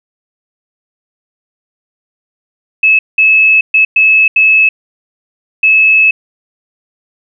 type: tone bursts at uneven times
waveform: sine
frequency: 2595 Hz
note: E7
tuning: 28 cents flat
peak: -4 dBFS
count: 6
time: 2.83-2.99 / 3.18-3.61 / 3.74-3.85 / 3.96-4.28 / 4.36-4.69 / 5.63-6.11 s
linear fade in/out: 5 ms
effects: none